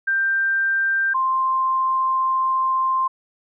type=tone pair in turn; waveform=sine; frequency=1575 / 1049.1 Hz; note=G6 / C6; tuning=+8 / +4 cents; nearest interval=perfect fifth; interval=704 cents; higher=first; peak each=-17 dBFS; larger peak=neither; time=0.07-1.14 / 1.14-3.08 s; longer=second; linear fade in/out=10 ms; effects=none